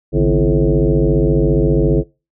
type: tone with frequency modulation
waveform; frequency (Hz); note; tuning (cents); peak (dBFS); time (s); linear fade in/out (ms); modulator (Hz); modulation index
sine; 138.59; C#3; 0; -10; 0.12-2.04; 50; 97.3; 3.6
effects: noise-tail reverb RT60 0.3 s tail -24 dB re dry